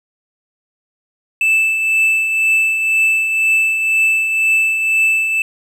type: tone with tremolo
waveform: triangle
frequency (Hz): 2637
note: E7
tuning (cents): 0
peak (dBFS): -8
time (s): 1.41-5.42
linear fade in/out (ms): 2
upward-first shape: triangle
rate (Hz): 2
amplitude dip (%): 50
effects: none